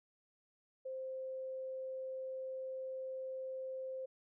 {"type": "tone", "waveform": "sine", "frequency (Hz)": 523.3, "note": "C5", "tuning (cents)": 0, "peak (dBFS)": -40, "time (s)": [0.85, 4.06], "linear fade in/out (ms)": 10, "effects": []}